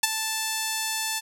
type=tone with ADSR envelope; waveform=5% pulse; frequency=880 Hz; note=A5; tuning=in tune; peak=-3 dBFS; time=0.03-1.21 s; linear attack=7 ms; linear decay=22 ms; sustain=-11 dB; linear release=32 ms; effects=none